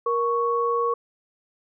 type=tone pair together; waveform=sine; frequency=470.4 / 1110.4 Hz; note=A#4 / C#6; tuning=+16 / +3 cents; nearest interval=octave + minor third; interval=1487 cents; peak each=-23 dBFS; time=0.06-0.94 s; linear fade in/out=5 ms; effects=none